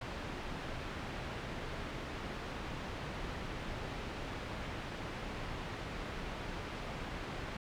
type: low-pass noise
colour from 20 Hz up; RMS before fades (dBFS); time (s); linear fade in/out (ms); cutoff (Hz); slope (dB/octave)
pink; -42; 0.01-7.57; 5; 3000; 12
effects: none